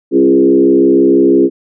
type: tone with frequency modulation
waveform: sine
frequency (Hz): 340.7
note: F4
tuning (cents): -43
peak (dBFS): -5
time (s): 0.11-1.5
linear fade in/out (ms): 50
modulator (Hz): 66.1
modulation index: 1.3
effects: none